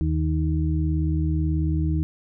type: harmonic tone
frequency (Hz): 78.3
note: D#2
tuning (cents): +11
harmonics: 1 / 2 / 4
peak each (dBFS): -22 / -25 / -28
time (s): 0.01-2.03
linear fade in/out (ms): 0
effects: none